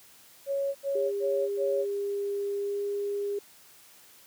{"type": "tone bursts", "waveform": "sine", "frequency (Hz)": 554.4, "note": "C#5", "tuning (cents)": 0, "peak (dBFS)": -26, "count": 4, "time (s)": [0.46, 1.857], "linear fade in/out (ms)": 50, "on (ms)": 290, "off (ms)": 79}
{"type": "tone with pitch glide", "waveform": "sine", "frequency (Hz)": [402.7, 405.5], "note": ["G4", "G#4"], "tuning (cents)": [47, -41], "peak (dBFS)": -28, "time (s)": [0.95, 3.39], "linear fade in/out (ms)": 5, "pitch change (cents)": 12, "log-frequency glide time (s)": [2.57, 2.82]}
{"effects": ["white hiss -55 dBFS RMS until 4.26 s", "high-pass 80 Hz 12 dB/octave"]}